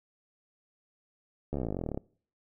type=slowing click train; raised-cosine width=2 ms; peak=-20 dBFS; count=23; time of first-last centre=1.53-1.975 s; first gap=13 ms; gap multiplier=1.04; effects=noise-tail reverb RT60 0.5 s tail -24 dB re dry